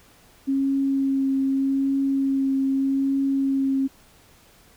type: tone with vibrato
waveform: sine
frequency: 271.4 Hz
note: C#4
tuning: 36 cents flat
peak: -19 dBFS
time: 0.47-3.88 s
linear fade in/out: 20 ms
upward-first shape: triangle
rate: 0.82 Hz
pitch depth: 15 cents each way
effects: pink hiss -54 dBFS RMS until 4.76 s